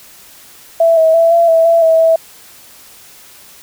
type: tone with pitch steps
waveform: sine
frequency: 663 / 643 / 664 / 677 / 655 / 669 / 649 / 653 Hz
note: E5 / E5 / E5 / E5 / E5 / E5 / E5 / E5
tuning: +10 / -43 / +12 / +46 / -11 / +25 / -27 / -17 cents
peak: -6 dBFS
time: 0.8-2.16 s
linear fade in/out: 5 ms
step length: 170 ms
effects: white hiss -40 dBFS RMS until 3.62 s